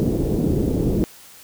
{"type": "low-pass noise", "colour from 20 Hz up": "white", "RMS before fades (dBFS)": -20, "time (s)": [0, 1.04], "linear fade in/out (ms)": 0, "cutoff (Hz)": 380, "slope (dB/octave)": 24, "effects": ["white hiss -45 dBFS RMS until 1.43 s"]}